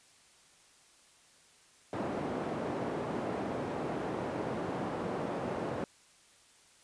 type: band-pass noise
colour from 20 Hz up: white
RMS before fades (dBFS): -36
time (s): 1.93-5.84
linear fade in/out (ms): 0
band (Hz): 140 to 600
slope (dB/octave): 12
effects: white hiss -62 dBFS RMS until 6.83 s + resampled to 22050 Hz